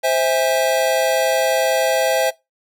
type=chord; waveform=square; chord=C augmented; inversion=none; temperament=just; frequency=523.3 / 654.1 / 817.6 Hz; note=C5 / E5 / G#5; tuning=0 / -14 / -27 cents; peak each=-20 / -19 / -23 dBFS; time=0.03-2.31 s; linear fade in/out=20 ms; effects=noise-tail reverb RT60 0.2 s tail -20 dB re dry